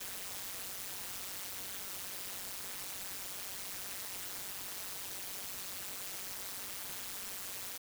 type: noise with amplitude modulation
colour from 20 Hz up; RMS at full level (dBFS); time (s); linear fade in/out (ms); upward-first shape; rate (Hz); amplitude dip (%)
white; -39; 0-7.78; 10; sine; 191; 95
effects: none